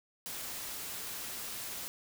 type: noise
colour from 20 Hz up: white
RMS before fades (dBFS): -41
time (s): 0.26-1.88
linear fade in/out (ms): 0
effects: none